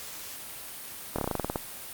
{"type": "slowing click train", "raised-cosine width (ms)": 1, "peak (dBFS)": -14, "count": 11, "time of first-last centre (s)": [1.16, 1.558], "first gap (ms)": 25, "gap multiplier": 1.1, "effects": ["white hiss -41 dBFS RMS until 1.93 s", "Opus 48 kbps"]}